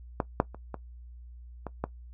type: clicks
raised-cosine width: 1 ms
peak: -12 / -7 / -29 / -21 / -21 / -15 dBFS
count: 6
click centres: 0.202 / 0.401 / 0.546 / 0.743 / 1.667 / 1.84 s
effects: noise-tail reverb RT60 0.1 s tail -18 dB re dry + added 60 Hz sine -44 dBFS peak until 2.13 s